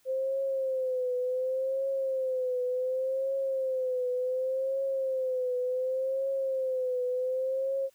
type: tone with vibrato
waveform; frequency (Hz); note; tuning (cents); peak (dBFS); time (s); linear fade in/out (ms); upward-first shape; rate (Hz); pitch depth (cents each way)
sine; 520; C5; -11; -27; 0.05-7.9; 50; triangle; 0.68; 78
effects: white hiss -67 dBFS RMS until 7.94 s